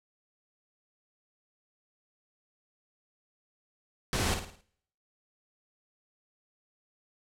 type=noise with echo; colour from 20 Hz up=pink; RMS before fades=-29 dBFS; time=4.13-4.34 s; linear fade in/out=0 ms; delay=54 ms; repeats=5; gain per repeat=-7 dB; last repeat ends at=4.61 s; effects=noise-tail reverb RT60 0.7 s tail -23 dB re dry + low-pass 10000 Hz 12 dB/octave